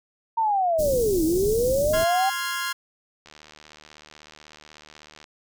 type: linear two-way sweep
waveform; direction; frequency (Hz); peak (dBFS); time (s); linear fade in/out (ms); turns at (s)
sine; down then up; 926 to 308.5 to 789; -19; 0.37-2.3; 10; 1.24
type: band-stop noise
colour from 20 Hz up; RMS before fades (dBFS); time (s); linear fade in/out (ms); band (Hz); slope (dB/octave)
pink; -30; 0.78-2.05; 20; 450 to 5500; 24
type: chord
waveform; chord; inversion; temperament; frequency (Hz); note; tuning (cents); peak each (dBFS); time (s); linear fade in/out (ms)
sawtooth; F minor; second; equal; 1046.5 / 1396.9 / 1661.2; C6 / F6 / Ab6; 0 / 0 / 0; -27; 1.93-2.73; 10
type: click train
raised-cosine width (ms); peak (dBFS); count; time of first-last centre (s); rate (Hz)
0.2; -28; 152; 3.26-5.242; 76.2
effects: none